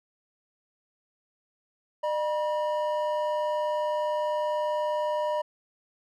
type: tone pair together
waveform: triangle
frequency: 604.8 / 964 Hz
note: D#5 / B5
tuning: -49 / -42 cents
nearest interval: minor sixth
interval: 807 cents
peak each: -25 / -28 dBFS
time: 2.03-5.42 s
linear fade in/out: 10 ms
effects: none